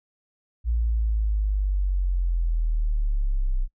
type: linear sweep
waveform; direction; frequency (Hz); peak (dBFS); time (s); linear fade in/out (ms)
sine; down; 58.27 to 30.87; -20; 0.64-3.68; 50
effects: noise-tail reverb RT60 0.1 s tail -22 dB re dry